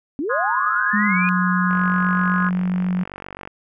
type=linear sweep; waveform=sine; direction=up; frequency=253.9 to 2489 Hz; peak=-21 dBFS; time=0.19-1.29 s; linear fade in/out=0 ms
type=chord; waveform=sine; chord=Ab dominant seventh; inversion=first; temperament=equal with one note detuned; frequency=1046.5 / 1244.5 / 1450.4 / 1661.2 Hz; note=C6 / Eb6 / Gb6 / Ab6; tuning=0 / 0 / -35 / 0 cents; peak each=-25 dBFS; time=0.29-2.5 s; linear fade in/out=20 ms
type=tone with pitch glide; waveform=sine; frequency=207.7 to 181.86 Hz; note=G#3 to F#3; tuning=0 to -30 cents; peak=-18 dBFS; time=0.93-3.04 s; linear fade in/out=10 ms; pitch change=-230 cents; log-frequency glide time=1.07-1.15 s
type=click train; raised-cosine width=0.5 ms; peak=-18 dBFS; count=85; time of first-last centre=1.71-3.475 s; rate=47.6 Hz
effects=none